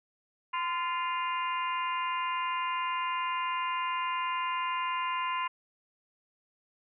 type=harmonic tone with a mistuned harmonic; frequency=349 Hz; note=F4; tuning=1 cent flat; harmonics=3 / 4 / 5 / 6 / 7 / 8; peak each=-30 / -43 / -44 / -40 / -43 / -40 dBFS; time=0.53-5.48 s; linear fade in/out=10 ms; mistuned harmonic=3; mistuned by=-32 cents; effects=none